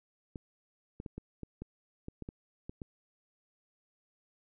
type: clicks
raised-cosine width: 3 ms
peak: -28 dBFS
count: 11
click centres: 0.358 / 1.001 / 1.062 / 1.18 / 1.433 / 1.62 / 2.084 / 2.223 / 2.289 / 2.695 / 2.818 s
effects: none